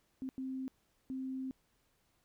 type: tone bursts at uneven times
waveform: sine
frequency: 262.3 Hz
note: C4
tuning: 4 cents sharp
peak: -37 dBFS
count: 3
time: 0.22-0.29 / 0.38-0.68 / 1.1-1.51 s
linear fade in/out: 0 ms
effects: pink hiss -75 dBFS RMS until 2.24 s